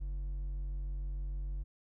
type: tone with hard clipping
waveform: triangle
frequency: 46.75 Hz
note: F#1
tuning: 19 cents sharp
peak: -36 dBFS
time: 0-1.64 s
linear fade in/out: 20 ms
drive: 7 dB
effects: none